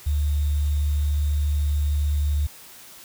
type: tone with sample-and-hold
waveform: sine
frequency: 73.4 Hz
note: D2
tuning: in tune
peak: -19 dBFS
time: 0.06-2.47 s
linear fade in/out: 10 ms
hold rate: 3675 Hz
effects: white hiss -45 dBFS RMS until 3.04 s